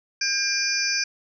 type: tone cluster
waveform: sine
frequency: 1602 / 2397 / 4761 / 5330 / 6000 Hz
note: G6 / D7 / D8 / E8 / F#8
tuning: +37 / +35 / +23 / +18 / +23 cents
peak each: -28 dBFS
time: 0.21-1.04 s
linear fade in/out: 5 ms
effects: none